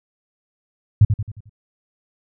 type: tone with echo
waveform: sine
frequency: 105.4 Hz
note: G#2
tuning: 26 cents sharp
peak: -6 dBFS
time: 1.01-1.05 s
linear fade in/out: 5 ms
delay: 89 ms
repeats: 5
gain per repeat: -7 dB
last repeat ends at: 1.495 s
effects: none